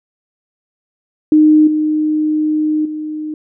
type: tone with level steps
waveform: sine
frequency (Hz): 307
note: D#4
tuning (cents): -23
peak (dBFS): -5 / -12 / -20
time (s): 1.32-3.34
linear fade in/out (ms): 2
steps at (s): 1.67 / 2.85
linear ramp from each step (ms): 5
effects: none